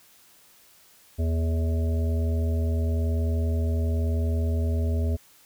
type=harmonic tone with a mistuned harmonic; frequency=81 Hz; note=E2; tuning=30 cents flat; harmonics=1 / 3 / 5 / 7 / 8; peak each=-22 / -33 / -37 / -41 / -40 dBFS; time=1.18-5.17 s; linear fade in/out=20 ms; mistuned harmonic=5; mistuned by=+43 cents; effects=white hiss -56 dBFS RMS until 5.45 s